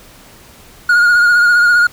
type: tone with vibrato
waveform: triangle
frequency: 1433 Hz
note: F6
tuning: 44 cents sharp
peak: -5 dBFS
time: 0.89-1.87 s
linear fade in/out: 5 ms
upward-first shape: triangle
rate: 15 Hz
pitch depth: 40 cents each way
effects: pink hiss -41 dBFS RMS until 1.92 s